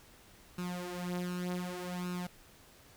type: tone with flanger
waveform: sawtooth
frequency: 178.8 Hz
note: F3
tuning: 41 cents sharp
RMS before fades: -38 dBFS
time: 0.58-2.27 s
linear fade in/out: 5 ms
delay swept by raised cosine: 0.75 to 6.35 ms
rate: 0.66 Hz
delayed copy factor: +0.75
effects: pink hiss -59 dBFS RMS until 2.96 s